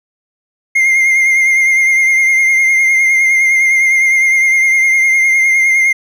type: tone with vibrato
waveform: triangle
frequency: 2114 Hz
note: C7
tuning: 17 cents sharp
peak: -6 dBFS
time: 0.75-5.93 s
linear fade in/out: 10 ms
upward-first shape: triangle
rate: 9.8 Hz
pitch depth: 36 cents each way
effects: none